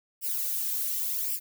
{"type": "noise with flanger", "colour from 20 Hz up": "violet", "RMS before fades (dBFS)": -30, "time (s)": [0.21, 1.4], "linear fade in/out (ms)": 50, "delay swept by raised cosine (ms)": [0.38, 2.58], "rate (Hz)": 0.9, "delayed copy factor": 0.8, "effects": []}